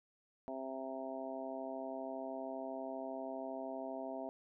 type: harmonic tone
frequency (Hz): 132.6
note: C3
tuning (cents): +23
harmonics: 2 / 3 / 4 / 5 / 6 / 7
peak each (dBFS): -46 / -50 / -50 / -43 / -52 / -52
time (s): 0.48-4.29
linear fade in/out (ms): 0
effects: none